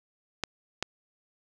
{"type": "clicks", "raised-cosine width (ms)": 0.2, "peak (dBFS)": -11, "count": 2, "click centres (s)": [0.437, 0.826], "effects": []}